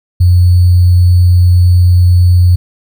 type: tone with sample-and-hold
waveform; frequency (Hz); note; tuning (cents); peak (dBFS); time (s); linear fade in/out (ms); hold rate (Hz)
sine; 89.1; F2; +35; -3; 0.2-2.56; 10; 4410
effects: none